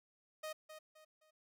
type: tone with echo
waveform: sawtooth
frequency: 622.3 Hz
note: D#5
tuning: in tune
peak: -38 dBFS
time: 0.43-0.53 s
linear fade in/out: 10 ms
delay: 260 ms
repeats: 3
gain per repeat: -9 dB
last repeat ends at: 1.31 s
effects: none